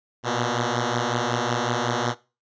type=beating tone pair; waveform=5% pulse; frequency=118 / 123.4 Hz; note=A#2 / B2; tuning=+22 / -1 cents; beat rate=5.4 Hz; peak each=-14 dBFS; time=0.23-2.15 s; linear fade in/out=50 ms; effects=noise-tail reverb RT60 0.3 s tail -19 dB re dry + resampled to 16000 Hz